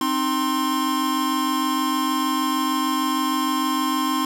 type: tone cluster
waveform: square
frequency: 261.9 / 308.4 / 1053 Hz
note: C4 / D#4 / C6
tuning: +2 / -15 / +11 cents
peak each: -26 / -26 / -24 dBFS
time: 0.01-4.25 s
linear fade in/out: 2 ms
effects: none